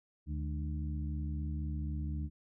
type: harmonic tone with a mistuned harmonic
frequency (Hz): 75.1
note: D2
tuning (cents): +39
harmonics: 1 / 2 / 3 / 4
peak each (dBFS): -35 / -41 / -45 / -47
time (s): 0.26-2.3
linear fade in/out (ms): 50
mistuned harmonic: 3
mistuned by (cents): -88
effects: none